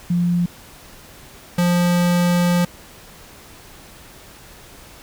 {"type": "tone pair in turn", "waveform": ["sine", "square"], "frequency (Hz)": [174.61, 175.56], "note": ["F3", "F3"], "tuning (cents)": [0, 9], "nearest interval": "unison", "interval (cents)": 9, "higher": "second", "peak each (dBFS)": -15, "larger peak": "neither", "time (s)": [[0.1, 0.46], [1.58, 2.65]], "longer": "second", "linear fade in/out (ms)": 5, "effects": ["pink hiss -43 dBFS RMS until 5.02 s"]}